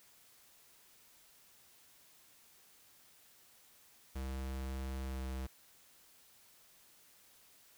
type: tone with pitch glide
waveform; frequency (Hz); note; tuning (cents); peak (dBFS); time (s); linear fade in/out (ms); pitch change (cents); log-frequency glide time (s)
square; 66 to 65.32; C2 to C2; +16 to -2; -39; 4.15-5.47; 10; -18; 5.07-5.24
effects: white hiss -64 dBFS RMS until 7.77 s